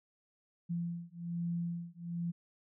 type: beating tone pair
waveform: sine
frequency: 170.5 / 171.7 Hz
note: F3 / F3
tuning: -41 / -29 cents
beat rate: 1.2 Hz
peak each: -38 / -38 dBFS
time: 0.69-2.32 s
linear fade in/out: 20 ms
effects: none